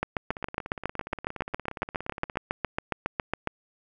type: two click trains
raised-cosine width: 0.5 ms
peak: -21 / -11 dBFS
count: 36 / 26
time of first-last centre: 0.31-2.357 / 0.03-3.474 s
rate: 17.1 / 7.26 Hz
effects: none